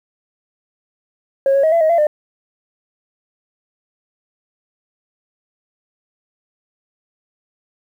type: tone with pitch steps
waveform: sine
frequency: 545 / 552 / 634 / 672 / 630 / 679 / 602 Hz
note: C#5 / C#5 / D#5 / E5 / D#5 / F5 / D5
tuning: -29 / -7 / +32 / +33 / +21 / -49 / +43 cents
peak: -9 dBFS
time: 1.46-2.069 s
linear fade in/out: 2 ms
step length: 87 ms
effects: tanh soft clip ceiling -8 dBFS + 8-bit